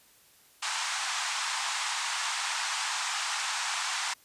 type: band-pass noise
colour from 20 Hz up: pink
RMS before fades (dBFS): -32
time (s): 0.62-4.14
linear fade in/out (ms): 10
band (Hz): 820 to 8700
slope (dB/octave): 48
effects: white hiss -60 dBFS RMS until 4.24 s + resampled to 32000 Hz